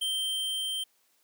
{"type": "tone with level ramp", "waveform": "square", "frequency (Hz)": 3136, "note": "G7", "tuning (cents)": 0, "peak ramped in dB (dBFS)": [-28, -31], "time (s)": [0.01, 0.84], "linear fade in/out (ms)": 10, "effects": ["white hiss -69 dBFS RMS until 1.23 s", "high-pass 200 Hz 12 dB/octave"]}